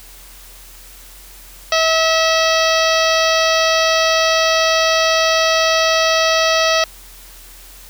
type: harmonic tone with a mistuned harmonic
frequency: 646 Hz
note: E5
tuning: 35 cents flat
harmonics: 1 / 2 / 3 / 4 / 5 / 6 / 7 / 8 / 9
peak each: -16 / -19 / -21 / -22 / -23 / -24 / -24 / -25 / -26 dBFS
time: 1.72-6.84 s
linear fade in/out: 2 ms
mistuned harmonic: 4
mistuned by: +23 cents
effects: added 42 Hz sine -41 dBFS peak until 7.89 s + white hiss -41 dBFS RMS until 7.89 s